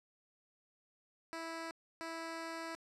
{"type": "tone bursts at uneven times", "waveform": "10% pulse", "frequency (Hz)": 328.4, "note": "E4", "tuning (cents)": -6, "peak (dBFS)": -33, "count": 2, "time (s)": [[1.33, 1.71], [2.01, 2.75]], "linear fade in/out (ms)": 0, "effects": ["low-pass 8000 Hz 12 dB/octave"]}